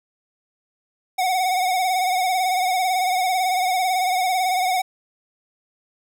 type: tone with vibrato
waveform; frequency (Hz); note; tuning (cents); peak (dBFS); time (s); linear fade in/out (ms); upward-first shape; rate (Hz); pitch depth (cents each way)
square; 739; F#5; -2; -19; 1.18-4.82; 10; sine; 18; 55
effects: none